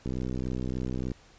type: click train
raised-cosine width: 3 ms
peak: -20 dBFS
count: 68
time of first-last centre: 0.06-1.117 s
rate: 63.4 Hz
effects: pink hiss -57 dBFS RMS until 1.38 s + resampled to 16000 Hz